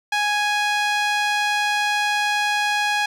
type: tone with band-pass filter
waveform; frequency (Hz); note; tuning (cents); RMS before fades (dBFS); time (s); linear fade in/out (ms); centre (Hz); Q
sawtooth; 830.6; G#5; 0; -21; 0.12-3.06; 5; 2300; 0.73
effects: none